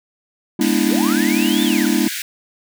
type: chord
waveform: triangle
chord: E dominant seventh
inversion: first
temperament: equal with one note detuned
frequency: 207.7 / 243.5 / 293.7 / 329.6 Hz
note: G#3 / B3 / D4 / E4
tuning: 0 / -24 / 0 / 0 cents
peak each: -18 dBFS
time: 0.59-2.08 s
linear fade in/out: 5 ms
type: high-pass noise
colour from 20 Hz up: pink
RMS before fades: -26 dBFS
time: 0.61-2.22 s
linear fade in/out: 2 ms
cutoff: 1500 Hz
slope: 96 dB/octave
type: linear two-way sweep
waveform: triangle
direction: up then down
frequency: 277.2 to 3616 to 1397 Hz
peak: -23 dBFS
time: 0.88-1.86 s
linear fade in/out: 2 ms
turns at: 1.63 s
effects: none